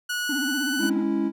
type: tone with pitch glide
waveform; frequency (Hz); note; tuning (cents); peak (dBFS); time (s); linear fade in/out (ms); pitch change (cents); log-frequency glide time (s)
sawtooth; 1463 to 1490.3; F#6 to F#6; -20 to +12; -22; 0.09-0.9; 10; +32; 0.21-0.7
type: tone with vibrato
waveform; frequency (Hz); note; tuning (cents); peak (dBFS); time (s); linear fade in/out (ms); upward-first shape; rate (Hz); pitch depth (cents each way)
triangle; 277.2; C#4; 0; -24; 0.29-1.03; 5; sine; 16; 140
type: chord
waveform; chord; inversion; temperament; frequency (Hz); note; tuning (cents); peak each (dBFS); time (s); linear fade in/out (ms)
triangle; C# minor; second; equal; 207.7 / 277.2 / 329.6; G#3 / C#4 / E4; 0 / 0 / 0; -25 / -24 / -23; 0.78-1.32; 50
effects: none